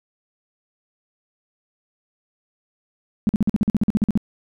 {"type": "tone bursts", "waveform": "sine", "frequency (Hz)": 211.5, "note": "G#3", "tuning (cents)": 32, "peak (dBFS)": -13, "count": 14, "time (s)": [3.27, 4.175], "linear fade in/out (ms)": 0, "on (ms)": 21, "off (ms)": 47, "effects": []}